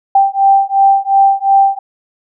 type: beating tone pair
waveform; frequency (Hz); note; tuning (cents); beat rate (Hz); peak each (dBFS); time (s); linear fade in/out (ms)
sine; 784 / 786.8; G5 / G5; 0 / +6; 2.8; -10; 0.15-1.79; 5
effects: none